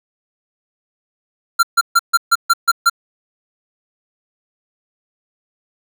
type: tone bursts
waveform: square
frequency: 1373 Hz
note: F6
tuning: 30 cents flat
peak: -9 dBFS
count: 8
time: 1.59-2.898 s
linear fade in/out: 10 ms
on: 41 ms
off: 140 ms
effects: none